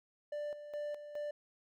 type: tone with tremolo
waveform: triangle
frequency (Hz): 590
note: D5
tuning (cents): +8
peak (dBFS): -35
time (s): 0.32-1.31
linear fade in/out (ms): 5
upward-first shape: square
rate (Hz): 2.4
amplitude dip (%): 65
effects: none